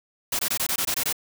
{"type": "noise bursts", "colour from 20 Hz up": "white", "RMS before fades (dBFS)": -25, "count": 9, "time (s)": [0.32, 1.127], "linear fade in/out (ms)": 5, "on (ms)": 71, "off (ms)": 21, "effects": []}